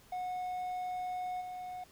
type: tone with level steps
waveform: triangle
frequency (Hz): 730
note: F#5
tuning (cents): -24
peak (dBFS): -33 / -38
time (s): 0.12-1.84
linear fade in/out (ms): 5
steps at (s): 1.4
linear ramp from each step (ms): 20
effects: pink hiss -61 dBFS RMS until 1.91 s